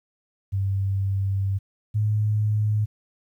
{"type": "tone pair in turn", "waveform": "sine", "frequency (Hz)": [97.7, 106.24], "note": ["G2", "G#2"], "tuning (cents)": [-5, 40], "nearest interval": "minor second", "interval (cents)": 145, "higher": "second", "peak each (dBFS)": [-21, -19], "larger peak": "second", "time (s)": [[0.52, 1.59], [1.94, 2.86]], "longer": "first", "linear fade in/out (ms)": 20, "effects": ["10-bit"]}